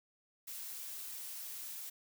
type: noise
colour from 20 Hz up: blue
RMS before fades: -45 dBFS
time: 0.47-1.9 s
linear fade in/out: 10 ms
effects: none